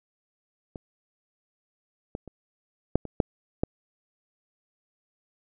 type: clicks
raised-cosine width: 2 ms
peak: -24 / -19 / -28 / -6 / -23 / -6 / -10 dBFS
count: 7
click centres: 0.758 / 2.151 / 2.277 / 2.956 / 3.053 / 3.202 / 3.635 s
effects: none